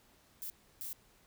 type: noise bursts at uneven times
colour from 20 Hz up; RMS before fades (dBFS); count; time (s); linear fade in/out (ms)
violet; -42; 2; 0.42-0.5 / 0.81-0.93; 0
effects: pink hiss -66 dBFS RMS until 1.26 s